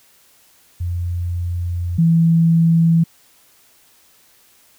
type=tone pair in turn; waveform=sine; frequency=87.31 / 165.53 Hz; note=F2 / E3; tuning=0 / +8 cents; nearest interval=major seventh; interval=1108 cents; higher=second; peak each=-19 / -10 dBFS; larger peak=second; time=0.8-1.98 / 1.98-3.04 s; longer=first; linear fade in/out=10 ms; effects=white hiss -53 dBFS RMS until 4.78 s